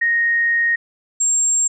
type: tone pair in turn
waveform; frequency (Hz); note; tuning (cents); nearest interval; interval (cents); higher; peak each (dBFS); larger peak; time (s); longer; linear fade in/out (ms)
sine; 1864.7 / 7459; A#6 / A#8; 0 / 0; 2 octaves; 2400; second; -14; neither; 0.01-0.76 / 1.2-1.68; first; 10
effects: none

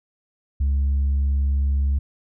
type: tone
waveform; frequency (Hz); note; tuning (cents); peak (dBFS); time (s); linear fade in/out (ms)
sine; 69.3; C#2; 0; -15; 0.6-1.99; 10
effects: tanh soft clip ceiling -16 dBFS

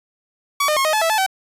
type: tone with pitch steps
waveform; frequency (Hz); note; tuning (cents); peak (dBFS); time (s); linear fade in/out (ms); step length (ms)
sawtooth; 1133 / 608 / 1082 / 623 / 862 / 656 / 868 / 765; C#6 / D#5 / C#6 / D#5 / A5 / E5 / A5 / G5; +37 / -40 / -42 / +2 / -36 / -9 / -24 / -42; -12; 0.6-1.264; 5; 83
effects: resampled to 32000 Hz

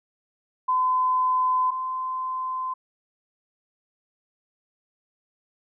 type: tone pair in turn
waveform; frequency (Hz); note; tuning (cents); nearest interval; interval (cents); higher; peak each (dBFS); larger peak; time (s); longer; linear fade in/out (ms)
sine; 1019 / 1030.8; C6 / C6; -46 / -26; unison; 20; second; -19 / -26; first; 0.68-1.71 / 1.71-2.74; neither; 10
effects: none

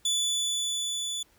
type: tone with level ramp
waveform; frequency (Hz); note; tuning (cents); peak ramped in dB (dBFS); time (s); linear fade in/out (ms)
25% pulse; 3469; A7; -25; -20 to -27; 0.05-1.23; 5
effects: pink hiss -63 dBFS RMS until 1.38 s

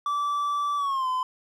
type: tone with pitch glide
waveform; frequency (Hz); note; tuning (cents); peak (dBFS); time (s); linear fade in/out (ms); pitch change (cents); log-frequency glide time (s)
triangle; 1160 to 1021.6; D6 to C6; -22 to -42; -22; 0.06-1.23; 2; -220; 0.77-1.08
effects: none

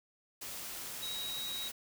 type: tone in noise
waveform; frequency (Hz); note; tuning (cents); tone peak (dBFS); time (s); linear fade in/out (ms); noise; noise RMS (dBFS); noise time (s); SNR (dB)
sine; 3822; A#7; +43; -38; 1.02-1.69; 10; white; -43; 0.41-1.72; +2
effects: none

